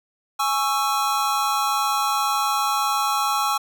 square chord, C# minor, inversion second, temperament just, 831.5 / 1108.7 / 1330.5 Hz, G#5 / C#6 / E6, +2 / 0 / +16 cents, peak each -25 dBFS, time 0.39-3.58 s, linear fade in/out 10 ms, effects none

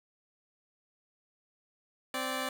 10% pulse tone pair together, 260 / 583.7 Hz, C4 / D5, -11 / -11 cents, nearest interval octave + major second, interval 1400 cents, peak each -27 / -27 dBFS, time 2.14-2.49 s, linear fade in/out 2 ms, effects none

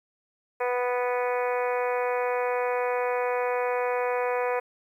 harmonic tone, 246.9 Hz, B3, in tune, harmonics 2 / 3 / 4 / 5 / 6 / 7 / 8 / 9 / 10, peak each -26 / -32 / -32 / -38 / -40 / -39 / -41 / -40 / -41 dBFS, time 0.6-4.6 s, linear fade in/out 10 ms, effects 10-bit

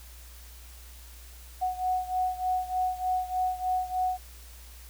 sine beating tone pair, 737 / 740.3 Hz, F#5 / F#5, -7 / +1 cents, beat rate 3.3 Hz, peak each -28 / -31 dBFS, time 1.61-4.18 s, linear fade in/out 20 ms, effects added 60 Hz sine -46 dBFS peak until 4.89 s + white hiss -52 dBFS RMS until 4.89 s

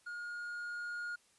triangle tone with level ramp, 1429 Hz, F6, 39 cents sharp, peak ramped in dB -39 to -36 dBFS, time 0.06-1.16 s, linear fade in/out 10 ms, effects white hiss -69 dBFS RMS until 1.38 s + resampled to 24000 Hz

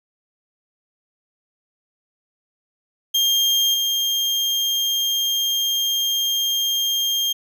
35% pulse tone with level steps, 3208 Hz, G7, 39 cents sharp, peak -14 / -17 dBFS, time 3.14-7.33 s, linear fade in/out 10 ms, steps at 3.74 s, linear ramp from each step 2 ms, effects none

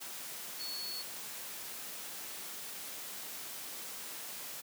sine tone in noise, 4398 Hz, C#8, 14 cents flat, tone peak -39 dBFS, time 0.59-1.03 s, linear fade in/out 20 ms, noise white, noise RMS -44 dBFS, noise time 0-4.62 s, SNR +2 dB, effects high-pass 150 Hz 12 dB/octave

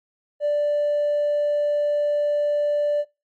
sine tone with hard clipping, 587.3 Hz, D5, in tune, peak -19 dBFS, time 0.4-3.05 s, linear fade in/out 50 ms, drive 1 dB, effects noise-tail reverb RT60 0.3 s tail -25 dB re dry + AAC 64 kbps

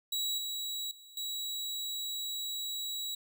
sawtooth tone with level steps, 3890 Hz, B7, 27 cents flat, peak -28 / -32 / -49 / -32 dBFS, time 0.12-3.15 s, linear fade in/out 5 ms, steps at 0.38 / 0.91 / 1.17 s, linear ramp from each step 2 ms, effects none

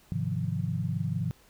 sine chord, F minor seventh, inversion first, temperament equal, 103.83 / 130.81 / 155.56 / 174.61 Hz, Ab2 / C3 / Eb3 / F3, 0 / 0 / 0 / 0 cents, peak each -33 dBFS, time 0.12-1.31 s, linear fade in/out 0 ms, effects pink hiss -60 dBFS RMS until 1.49 s

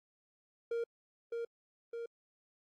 triangle tone with echo, 466.2 Hz, A#4, in tune, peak -31 dBFS, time 0.71-0.84 s, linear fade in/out 5 ms, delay 610 ms, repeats 2, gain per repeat -3 dB, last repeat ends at 2.06 s, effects AAC 64 kbps

